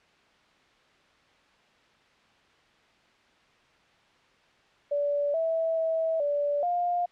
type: tone with pitch steps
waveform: sine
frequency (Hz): 577 / 653 / 649 / 579 / 705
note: D5 / E5 / E5 / D5 / F5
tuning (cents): -31 / -17 / -27 / -25 / +16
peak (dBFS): -24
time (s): 4.91-7.06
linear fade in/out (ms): 10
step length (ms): 430
effects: white hiss -61 dBFS RMS until 7.11 s + low-pass 3000 Hz 12 dB/octave